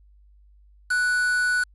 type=tone with quantisation; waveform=triangle; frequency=1480 Hz; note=F#6; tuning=in tune; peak=-18 dBFS; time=0.9-1.64 s; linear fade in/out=10 ms; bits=5; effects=added 50 Hz sine -51 dBFS peak until 1.74 s + resampled to 24000 Hz